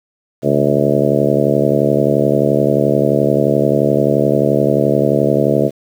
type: harmonic tone with a mistuned harmonic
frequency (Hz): 71.5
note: D2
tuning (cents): -46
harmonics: 2 / 3 / 4 / 5 / 6 / 7 / 8 / 9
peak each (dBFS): -19 / -19 / -19 / -19 / -19 / -19 / -19 / -19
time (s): 0.42-5.71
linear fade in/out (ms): 50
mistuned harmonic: 2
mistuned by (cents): -99
effects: 7-bit